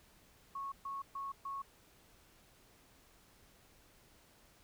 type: tone bursts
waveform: sine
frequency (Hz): 1101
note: C#6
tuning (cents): -12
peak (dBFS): -39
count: 4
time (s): 0.55-1.62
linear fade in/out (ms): 5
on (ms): 170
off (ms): 130
effects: pink hiss -65 dBFS RMS until 4.63 s